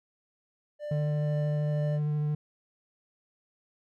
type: tone with tremolo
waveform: triangle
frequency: 593 Hz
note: D5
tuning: 17 cents sharp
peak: -31 dBFS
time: 0.79-2 s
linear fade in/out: 50 ms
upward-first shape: triangle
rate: 2.1 Hz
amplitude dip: 35%
type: tone with vibrato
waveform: triangle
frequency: 149.6 Hz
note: D3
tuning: 32 cents sharp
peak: -24 dBFS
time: 0.91-2.35 s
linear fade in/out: 5 ms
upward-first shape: sine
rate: 13 Hz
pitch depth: 11 cents each way
effects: none